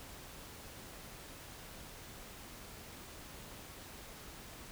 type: silence
effects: pink hiss -51 dBFS RMS until 4.71 s